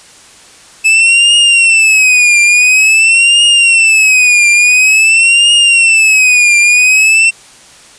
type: tone with vibrato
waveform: 45% pulse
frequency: 2607 Hz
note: E7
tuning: 20 cents flat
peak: -4 dBFS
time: 0.84-7.31 s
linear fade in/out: 20 ms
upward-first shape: triangle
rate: 0.48 Hz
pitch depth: 160 cents each way
effects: white hiss -38 dBFS RMS until 7.98 s + resampled to 22050 Hz

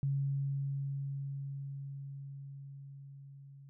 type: tone with level ramp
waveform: sine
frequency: 138.59 Hz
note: C#3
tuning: in tune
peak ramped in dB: -29 to -51 dBFS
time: 0.03-3.69 s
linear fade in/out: 0 ms
effects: none

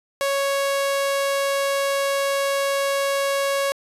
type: tone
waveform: sawtooth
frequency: 554.4 Hz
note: C#5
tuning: in tune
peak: -16 dBFS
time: 0.21-3.72 s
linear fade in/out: 0 ms
effects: resampled to 32000 Hz

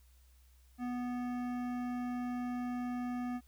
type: tone with hard clipping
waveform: triangle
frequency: 246.1 Hz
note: B3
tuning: 6 cents flat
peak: -37 dBFS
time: 0.78-3.41 s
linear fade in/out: 50 ms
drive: 18 dB
effects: added 63 Hz sine -60 dBFS peak until 3.47 s + white hiss -71 dBFS RMS until 3.47 s

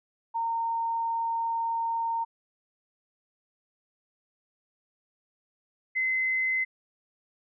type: tone pair in turn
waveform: sine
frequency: 918 / 2051 Hz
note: A#5 / C7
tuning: -27 / -35 cents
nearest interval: octave + major second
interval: 1392 cents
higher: second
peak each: -26 / -24 dBFS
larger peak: second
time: 0.34-2.25 / 5.95-6.65 s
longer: first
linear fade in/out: 20 ms
effects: none

